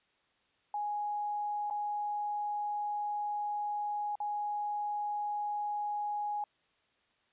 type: tone with dropouts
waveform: sine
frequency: 830.6 Hz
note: G#5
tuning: in tune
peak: -32 dBFS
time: 0.74-6.44 s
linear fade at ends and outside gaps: 2 ms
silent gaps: 1.7-1.708 / 4.155-4.202 s
effects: white hiss -72 dBFS RMS until 7.32 s + resampled to 8000 Hz